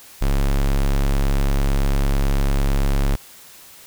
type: tone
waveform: square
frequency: 34.5 Hz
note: C#1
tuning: 7 cents flat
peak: -16 dBFS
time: 0.21-3.16 s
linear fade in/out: 10 ms
effects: white hiss -44 dBFS RMS until 3.86 s